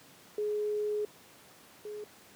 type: tone pair in turn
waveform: sine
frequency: 420 / 420 Hz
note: G#4 / G#4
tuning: +19 / +19 cents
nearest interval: unison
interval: 0 cents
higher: neither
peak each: -29 / -38 dBFS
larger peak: first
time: 0.38-1.05 / 1.85-2.04 s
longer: first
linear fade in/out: 2 ms
effects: pink hiss -56 dBFS RMS until 2.35 s + high-pass 150 Hz 12 dB/octave